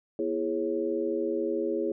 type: tone cluster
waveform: sine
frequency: 241.1 / 334.8 / 414.9 / 546 Hz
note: B3 / E4 / G#4 / C#5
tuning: -41 / +27 / -2 / -26 cents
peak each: -37 / -30 / -30 / -34 dBFS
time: 0.19-1.92 s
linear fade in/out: 2 ms
effects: none